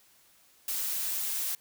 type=noise; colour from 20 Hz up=blue; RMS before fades=-32 dBFS; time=0.68-1.55 s; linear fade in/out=2 ms; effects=white hiss -62 dBFS RMS until 1.6 s